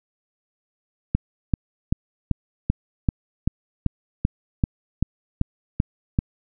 click train, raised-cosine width 5 ms, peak -6 dBFS, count 14, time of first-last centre 1.15-6.189 s, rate 2.58 Hz, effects none

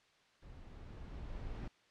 brown noise with level ramp, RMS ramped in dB -54 to -42 dBFS, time 0.42-1.68 s, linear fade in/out 5 ms, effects white hiss -69 dBFS RMS until 1.9 s + low-pass 4000 Hz 12 dB/octave

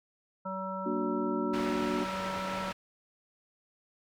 harmonic tone, 190 Hz, F#3, 46 cents sharp, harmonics 1 / 3 / 5 / 7, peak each -39 / -39 / -39 / -39 dBFS, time 0.45-2.72 s, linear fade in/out 10 ms
sine chord, Bb augmented, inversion none, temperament equal, 233.1 / 293.7 / 370 Hz, Bb3 / D4 / F#4, 0 / 0 / 0 cents, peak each -34 dBFS, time 0.85-2.05 s, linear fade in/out 20 ms
white low-pass noise, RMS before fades -40 dBFS, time 1.53-2.73 s, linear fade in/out 10 ms, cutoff 2400 Hz, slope 12 dB/octave
effects none

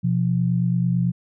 sine tone pair together, 125.59 / 174.61 Hz, B2 / F3, +29 / 0 cents, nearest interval tritone, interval 571 cents, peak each -21 / -20 dBFS, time 0.03-1.12 s, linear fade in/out 20 ms, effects none

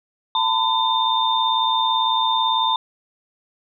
sine tone cluster, 894 / 1012 / 3613 Hz, A5 / B5 / A7, +27 / +42 / +45 cents, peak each -21 dBFS, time 0.35-2.76 s, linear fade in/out 2 ms, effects none

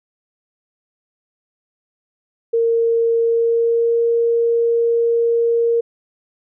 sine tone with pitch glide, 460.9 to 465.7 Hz, A#4 to A#4, -20 to -2 cents, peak -13 dBFS, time 2.53-5.81 s, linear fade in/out 10 ms, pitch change +18 cents, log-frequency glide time 3.17-4.01 s, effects none

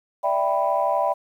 sine chord, E minor seventh, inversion third, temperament equal, 587.3 / 659.3 / 784 / 987.8 Hz, D5 / E5 / G5 / B5, 0 / 0 / 0 / 0 cents, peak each -24 dBFS, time 0.23-1.14 s, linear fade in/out 20 ms, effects tanh soft clip ceiling -9 dBFS + 9-bit

